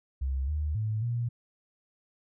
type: tone with pitch steps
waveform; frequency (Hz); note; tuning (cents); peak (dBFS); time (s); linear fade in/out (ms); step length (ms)
sine; 66.7 / 75.5 / 108.4 / 118.8; C2 / D2 / A2 / A#2; +34 / +48 / -25 / +33; -27; 0.21-1.29; 10; 270
effects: none